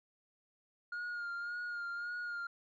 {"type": "tone with vibrato", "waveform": "sine", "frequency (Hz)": 1420, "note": "F6", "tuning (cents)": 28, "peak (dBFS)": -35, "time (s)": [0.92, 2.47], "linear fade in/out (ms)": 5, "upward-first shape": "sine", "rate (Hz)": 1.8, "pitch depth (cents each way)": 33, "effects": ["tanh soft clip ceiling -37 dBFS"]}